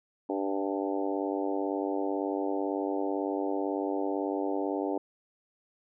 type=harmonic tone with a mistuned harmonic; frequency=98 Hz; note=G2; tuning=in tune; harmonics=3 / 4 / 5 / 6 / 7 / 8 / 9; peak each=-32 / -34 / -36 / -38 / -39 / -40 / -41 dBFS; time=0.29-4.98 s; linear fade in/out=5 ms; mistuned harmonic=8; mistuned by=+17 cents; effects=none